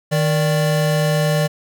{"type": "tone pair together", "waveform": "square", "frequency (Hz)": [155.56, 587.3], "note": ["D#3", "D5"], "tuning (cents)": [0, 0], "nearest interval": "octave + major seventh", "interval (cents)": 2300, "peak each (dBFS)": [-17, -21], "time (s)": [0.11, 1.48], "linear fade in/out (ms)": 20, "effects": []}